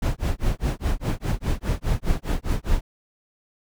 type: noise with tremolo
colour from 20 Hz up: brown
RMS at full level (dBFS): -20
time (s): 0.02-2.81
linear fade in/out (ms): 5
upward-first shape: sine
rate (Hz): 4.9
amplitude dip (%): 100
effects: none